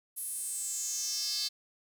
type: tone with high-pass filter sweep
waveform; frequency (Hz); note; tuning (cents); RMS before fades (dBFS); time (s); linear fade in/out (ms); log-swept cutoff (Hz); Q
square; 239.6; A#3; +48; -35; 0.16-1.49; 20; 11000 to 4400; 5.7
effects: none